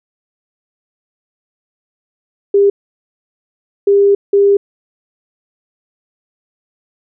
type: tone bursts at uneven times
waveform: sine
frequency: 400.9 Hz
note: G4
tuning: 39 cents sharp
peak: -6 dBFS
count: 3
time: 2.54-2.7 / 3.87-4.15 / 4.33-4.57 s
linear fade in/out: 5 ms
effects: none